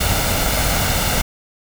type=noise with comb filter; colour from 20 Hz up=pink; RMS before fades=-18 dBFS; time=0-1.22 s; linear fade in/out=10 ms; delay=1.4 ms; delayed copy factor=+0.5; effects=none